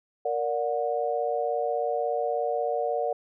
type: chord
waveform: sine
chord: Bb augmented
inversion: none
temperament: just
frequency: 466.2 / 582.7 / 728.4 Hz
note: Bb4 / D5 / F#5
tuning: 0 / -14 / -27 cents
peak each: -29 dBFS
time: 0.25-3.13 s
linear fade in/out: 5 ms
effects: none